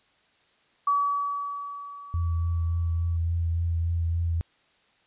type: tone with exponential decay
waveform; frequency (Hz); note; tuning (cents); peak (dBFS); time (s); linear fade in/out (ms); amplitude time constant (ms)
sine; 1141; C#6; +50; -19; 0.87-3.17; 5; 500
type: tone with vibrato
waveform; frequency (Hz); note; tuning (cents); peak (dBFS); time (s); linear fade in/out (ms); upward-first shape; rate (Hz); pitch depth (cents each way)
sine; 84.1; E2; +35; -23; 2.14-4.41; 0; triangle; 3.5; 23
effects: white hiss -64 dBFS RMS until 5.06 s + resampled to 8000 Hz